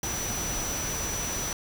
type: tone in noise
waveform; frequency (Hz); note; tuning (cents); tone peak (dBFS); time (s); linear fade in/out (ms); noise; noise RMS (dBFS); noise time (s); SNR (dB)
sine; 5920; F#8; 0; -32; 0.03-1.53; 2; pink; -33; 0.03-1.53; -2
effects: none